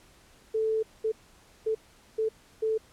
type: tone bursts at uneven times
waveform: sine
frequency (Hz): 440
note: A4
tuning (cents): 0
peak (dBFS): -24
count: 5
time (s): 0.54-0.83 / 1.04-1.12 / 1.66-1.75 / 2.18-2.29 / 2.62-2.78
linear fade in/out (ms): 10
effects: pink hiss -58 dBFS RMS until 2.92 s + low-pass 11000 Hz 12 dB/octave